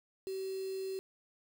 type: tone with quantisation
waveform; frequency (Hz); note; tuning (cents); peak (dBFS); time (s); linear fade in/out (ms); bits
sine; 382.5; G4; -42; -36; 0.27-0.99; 0; 8
effects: none